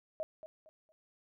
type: tone with echo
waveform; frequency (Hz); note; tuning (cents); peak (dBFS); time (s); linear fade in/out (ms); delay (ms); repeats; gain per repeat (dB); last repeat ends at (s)
sine; 629; D#5; +19; -34; 0.2-0.23; 0; 230; 3; -11; 0.92
effects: none